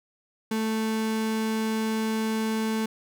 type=tone; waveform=35% pulse; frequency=220.4 Hz; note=A3; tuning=3 cents sharp; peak=-23 dBFS; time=0.51-2.86 s; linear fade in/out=5 ms; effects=none